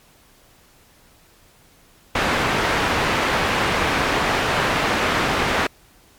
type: low-pass noise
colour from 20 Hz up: white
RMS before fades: -20 dBFS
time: 2.15-5.67 s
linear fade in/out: 5 ms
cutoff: 1900 Hz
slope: 12 dB/octave
effects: pink hiss -53 dBFS RMS until 6.18 s + MP3 96 kbps